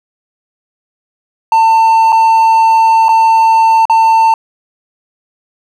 triangle tone with dropouts, 897 Hz, A5, 33 cents sharp, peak -3 dBFS, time 1.52-4.34 s, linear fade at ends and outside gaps 2 ms, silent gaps 2.122-2.126 / 3.084-3.09 / 3.854-3.897 s, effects none

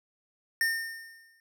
square tone with exponential decay, 1819 Hz, A#6, 43 cents flat, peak -23 dBFS, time 0.61-1.4 s, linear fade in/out 1 ms, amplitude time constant 170 ms, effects none

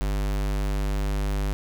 square tone, 49.83 Hz, G1, 29 cents sharp, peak -24 dBFS, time 0.01-1.53 s, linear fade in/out 0 ms, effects none

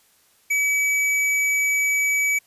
square tone, 2285 Hz, D7, 48 cents flat, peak -19 dBFS, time 0.5-2.39 s, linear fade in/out 10 ms, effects white hiss -59 dBFS RMS until 2.46 s + resampled to 32000 Hz

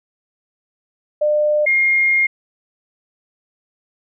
sine tone pair in turn, 600 / 2131 Hz, D5 / C7, +37 / +31 cents, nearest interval octave + minor seventh, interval 2194 cents, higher second, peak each -13 / -12 dBFS, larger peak second, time 1.21-1.66 / 1.66-2.27 s, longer second, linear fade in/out 10 ms, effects none

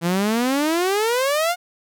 sawtooth exponential sweep, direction up, 164.81 to 727 Hz, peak -14 dBFS, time 0.01-1.56 s, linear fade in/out 50 ms, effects none

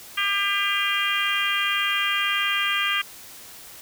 harmonic tone, 400.1 Hz, G4, 35 cents sharp, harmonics 3 / 4 / 5 / 6 / 7 / 8, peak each -28 / -28 / -28 / -28 / -28 / -28 dBFS, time 0.17-3.02 s, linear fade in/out 10 ms, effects white hiss -43 dBFS RMS until 3.81 s

